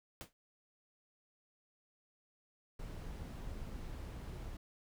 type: noise with exponential decay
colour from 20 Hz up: pink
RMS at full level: -44 dBFS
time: 0.21-0.33 s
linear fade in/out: 0 ms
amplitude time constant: 24 ms
type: noise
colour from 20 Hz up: brown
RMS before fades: -45 dBFS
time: 2.79-4.57 s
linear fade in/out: 5 ms
effects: none